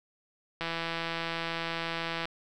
click train, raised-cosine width 0.3 ms, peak -17 dBFS, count 274, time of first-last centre 0.61-2.255 s, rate 166 Hz, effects none

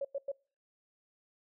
sine tone bursts, 554.4 Hz, C#5, in tune, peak -32 dBFS, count 3, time 0.01-0.318 s, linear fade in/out 5 ms, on 38 ms, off 97 ms, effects noise-tail reverb RT60 0.4 s tail -25 dB re dry

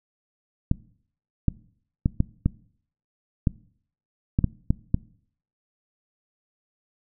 clicks, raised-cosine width 5 ms, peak -7 dBFS, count 10, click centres 0.714 / 1.483 / 2.059 / 2.204 / 2.46 / 3.472 / 4.389 / 4.443 / 4.705 / 4.944 s, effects noise-tail reverb RT60 0.6 s tail -22 dB re dry

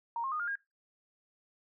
sine tone with pitch steps, 932.3 / 1070.9 / 1230.2 / 1413.1 / 1623.2 Hz, A#5 / C6 / D#6 / F6 / G#6, 0 / +40 / -20 / +20 / -40 cents, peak -32 dBFS, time 0.16-0.555 s, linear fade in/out 2 ms, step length 79 ms, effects noise-tail reverb RT60 0.2 s tail -20 dB re dry

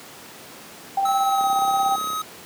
sine tone with tremolo, 784 Hz, G5, in tune, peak -17 dBFS, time 0.97-1.96 s, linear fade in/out 5 ms, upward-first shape square, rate 17 Hz, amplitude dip 30%
square tone with pitch glide, 1300 to 1268.1 Hz, E6 to D#6, -24 to +33 cents, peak -25 dBFS, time 1.05-2.22 s, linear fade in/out 5 ms, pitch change -43 cents, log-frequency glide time 1.19-1.45 s
click train, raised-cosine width 2 ms, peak -24 dBFS, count 25, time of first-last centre 1.41-2.133 s, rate 33.2 Hz
effects pink hiss -41 dBFS RMS until 2.45 s + high-pass 200 Hz 12 dB/octave

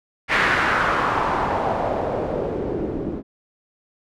white noise with low-pass filter sweep, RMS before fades -22 dBFS, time 0.28-3.23 s, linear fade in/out 50 ms, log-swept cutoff 2000 to 290 Hz, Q 2.2, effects none

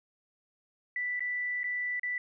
sine tone with dropouts, 1975.5 Hz, B6, in tune, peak -30 dBFS, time 0.96-2.18 s, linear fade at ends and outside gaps 2 ms, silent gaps 1.195-1.205 / 1.633-1.641 / 1.996-2.032 s, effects none

